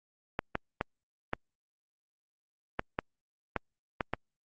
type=clicks; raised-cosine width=0.5 ms; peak=-14 dBFS; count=9; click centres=0.391 / 0.554 / 0.811 / 1.334 / 2.794 / 2.989 / 3.563 / 4.008 / 4.136 s; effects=Opus 48 kbps